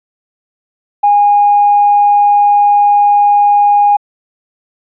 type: tone with tanh clipping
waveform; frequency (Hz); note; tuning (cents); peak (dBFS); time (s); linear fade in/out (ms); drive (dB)
triangle; 820; G#5; -22; -5; 1.03-3.97; 10; 4
effects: resampled to 8000 Hz